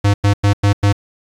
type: tone bursts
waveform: square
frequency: 101.3 Hz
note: G#2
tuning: 43 cents flat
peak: -10 dBFS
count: 5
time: 0.04-0.928 s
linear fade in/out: 10 ms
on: 100 ms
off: 97 ms
effects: low-pass 7000 Hz 12 dB/octave + 7-bit